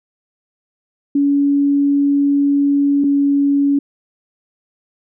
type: tone pair in turn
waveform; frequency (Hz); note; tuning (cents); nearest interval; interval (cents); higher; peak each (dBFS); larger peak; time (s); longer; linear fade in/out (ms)
sine; 283 / 282; C#4 / C#4; +36 / +30; unison; 6; first; -11; neither; 1.15-3.04 / 3.04-3.79; first; 5
effects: none